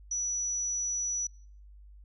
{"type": "tone", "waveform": "sine", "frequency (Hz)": 5900, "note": "F#8", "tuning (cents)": -6, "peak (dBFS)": -29, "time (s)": [0.11, 1.27], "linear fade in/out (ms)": 5, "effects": ["noise-tail reverb RT60 0.5 s tail -23 dB re dry", "added 50 Hz sine -49 dBFS peak until 2.04 s"]}